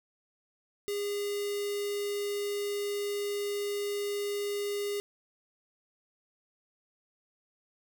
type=tone with notch filter; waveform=square; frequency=407.6 Hz; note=G#4; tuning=32 cents flat; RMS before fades=-33 dBFS; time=0.88-5 s; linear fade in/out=0 ms; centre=1000 Hz; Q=0.52; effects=none